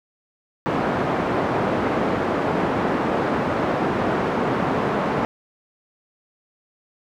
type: band-pass noise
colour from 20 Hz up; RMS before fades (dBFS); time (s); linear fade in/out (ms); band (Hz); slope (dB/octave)
pink; -22; 0.66-5.25; 0; 190 to 1200; 12
effects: none